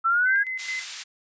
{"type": "linear sweep", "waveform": "sine", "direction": "up", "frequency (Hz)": [1318.5, 1661], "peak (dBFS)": -18, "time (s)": [0.04, 0.44], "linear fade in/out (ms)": 20}
{"type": "tone with tremolo", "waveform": "sine", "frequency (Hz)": 2046, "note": "C7", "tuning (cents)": -39, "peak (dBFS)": -27, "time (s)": [0.25, 0.86], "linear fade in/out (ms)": 50, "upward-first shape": "square", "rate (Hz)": 4.6, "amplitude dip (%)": 60}
{"type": "band-pass noise", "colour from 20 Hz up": "white", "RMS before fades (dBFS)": -37, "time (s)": [0.58, 1.04], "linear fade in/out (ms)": 20, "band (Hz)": [1800, 6700], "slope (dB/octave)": 12}
{"effects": ["resampled to 16000 Hz"]}